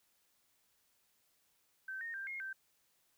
sine tone with pitch steps, 1547 / 1844 / 1582 / 2145 / 1558 Hz, G6 / A#6 / G6 / C7 / G6, -23 / -19 / +15 / +42 / -11 cents, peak -40 dBFS, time 1.88-2.53 s, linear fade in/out 5 ms, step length 130 ms, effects white hiss -75 dBFS RMS until 3.17 s

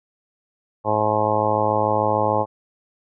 harmonic tone, 106.8 Hz, G#2, 49 cents sharp, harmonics 1 / 2 / 3 / 4 / 5 / 6 / 7 / 8 / 9 / 10, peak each -28 / -31 / -30 / -28 / -23 / -26 / -29 / -22 / -29 / -27 dBFS, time 0.84-2.46 s, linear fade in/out 50 ms, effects none

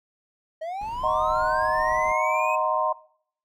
triangle linear sweep, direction up, 619 to 2558 Hz, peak -27 dBFS, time 0.61-2.56 s, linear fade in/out 10 ms
brown noise, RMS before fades -41 dBFS, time 0.81-2.12 s, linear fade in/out 0 ms
sine chord, C half-diminished seventh, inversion first, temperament equal, 622.3 / 740 / 932.3 / 1046.5 Hz, Eb5 / Gb5 / Bb5 / C6, 0 / 0 / 0 / 0 cents, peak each -26 / -30 / -26 / -25 dBFS, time 1.03-2.93 s, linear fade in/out 10 ms
effects noise-tail reverb RT60 0.6 s tail -20 dB re dry

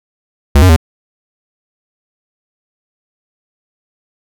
square tone with pitch steps, 71.1 / 92.1 / 80.8 Hz, C#2 / F#2 / E2, +45 / -7 / -34 cents, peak -4 dBFS, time 0.55-0.763 s, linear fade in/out 5 ms, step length 71 ms, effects none

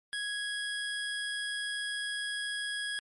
25% pulse tone, 1661.2 Hz, G#6, in tune, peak -29 dBFS, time 0.13-2.99 s, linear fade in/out 0 ms, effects MP3 48 kbps

